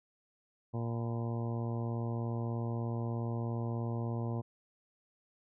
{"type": "harmonic tone with a mistuned harmonic", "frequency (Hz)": 116.8, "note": "A#2", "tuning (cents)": 4, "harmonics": [1, 2, 3, 4, 5, 6, 7, 8, 9], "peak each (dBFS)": [-34, -40, -44, -46, -48, -50, -51, -52, -53], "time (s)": [0.73, 4.42], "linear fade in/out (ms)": 20, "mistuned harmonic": 9, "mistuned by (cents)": -55, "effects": []}